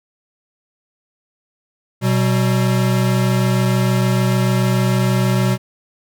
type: tone pair together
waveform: square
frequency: 123.47 / 190.07 Hz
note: B2 / F#3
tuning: 0 / +47 cents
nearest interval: perfect fifth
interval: 747 cents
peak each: -16 / -19 dBFS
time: 2.01-5.58 s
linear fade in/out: 50 ms
effects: none